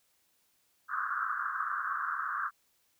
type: band-pass noise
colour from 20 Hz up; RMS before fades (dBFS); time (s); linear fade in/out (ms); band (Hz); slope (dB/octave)
pink; -34; 0.88-2.51; 50; 1100 to 1600; 96
effects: white hiss -72 dBFS RMS until 2.99 s